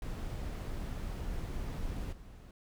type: noise with level steps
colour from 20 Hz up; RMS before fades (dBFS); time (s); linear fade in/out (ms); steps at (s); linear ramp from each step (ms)
brown; -38 / -50; 0.02-2.51; 2; 2.12; 10
effects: none